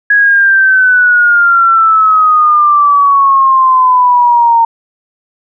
sine exponential sweep, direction down, 1669 to 916 Hz, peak -4 dBFS, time 0.1-4.65 s, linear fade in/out 5 ms, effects none

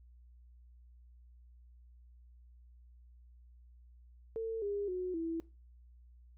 sine tone with pitch steps, 450 / 405.6 / 365.5 / 329.4 Hz, A4 / G#4 / F#4 / E4, +39 / -41 / -21 / -1 cents, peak -34 dBFS, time 4.36-5.4 s, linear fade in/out 0 ms, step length 260 ms, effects noise-tail reverb RT60 0.3 s tail -20 dB re dry + added 60 Hz sine -56 dBFS peak until 6.37 s

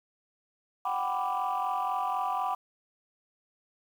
sine chord, G major seventh, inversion third, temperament equal with one note detuned, 740 / 784 / 992.9 / 1174.7 Hz, F#5 / G5 / B5 / D6, 0 / 0 / +9 / 0 cents, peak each -32 dBFS, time 0.85-2.55 s, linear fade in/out 5 ms, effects tanh soft clip ceiling -22 dBFS + 9-bit

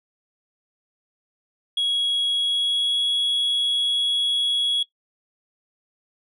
sine tone with pitch glide, 3322 to 3343 Hz, G#7 to G#7, 0 to +11 cents, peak -17 dBFS, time 1.77-4.83 s, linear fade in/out 5 ms, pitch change +11 cents, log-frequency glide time 2.28-3 s, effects noise-tail reverb RT60 0.1 s tail -17 dB re dry + tanh soft clip ceiling -18 dBFS

